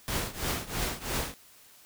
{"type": "noise with tremolo", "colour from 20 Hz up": "pink", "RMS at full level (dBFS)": -29, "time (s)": [0.08, 1.34], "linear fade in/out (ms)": 0, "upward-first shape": "triangle", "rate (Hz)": 3, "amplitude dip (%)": 90, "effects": ["white hiss -56 dBFS RMS until 1.85 s"]}